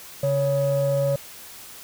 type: tone pair together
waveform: sine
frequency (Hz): 139.5 / 558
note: C#3 / C#5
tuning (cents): +11 / +11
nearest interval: 2 octaves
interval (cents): 2400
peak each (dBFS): -22 / -19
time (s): 0.23-1.16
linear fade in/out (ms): 5
effects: tanh soft clip ceiling -15 dBFS + white hiss -42 dBFS RMS until 1.83 s